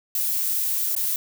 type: noise with dropouts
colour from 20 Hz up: violet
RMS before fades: -24 dBFS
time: 0.15-1.16 s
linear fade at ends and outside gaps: 1 ms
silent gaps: 0.951-0.964 s
effects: none